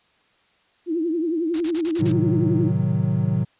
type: tone with vibrato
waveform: sine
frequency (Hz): 329.6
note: E4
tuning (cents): 0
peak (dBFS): -20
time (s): 0.86-2.72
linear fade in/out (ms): 50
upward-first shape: triangle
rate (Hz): 11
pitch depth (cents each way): 140
type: noise bursts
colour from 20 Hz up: white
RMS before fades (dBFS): -34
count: 6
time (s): 1.54-2.118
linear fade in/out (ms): 0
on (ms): 63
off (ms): 40
type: chord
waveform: triangle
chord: A diminished seventh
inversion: none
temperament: equal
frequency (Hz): 110 / 130.81 / 155.56 / 185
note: A2 / C3 / Eb3 / Gb3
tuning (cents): 0 / 0 / 0 / 0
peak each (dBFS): -22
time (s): 1.99-3.45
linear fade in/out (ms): 20
effects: white hiss -61 dBFS RMS until 3.59 s + resampled to 8000 Hz